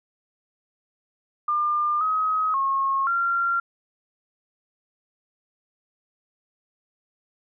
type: tone with pitch steps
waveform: sine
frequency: 1200 / 1268 / 1086 / 1379 Hz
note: D6 / D#6 / C#6 / F6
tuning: +37 / +32 / -36 / -22 cents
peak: -20 dBFS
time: 1.48-3.6 s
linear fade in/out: 5 ms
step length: 530 ms
effects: none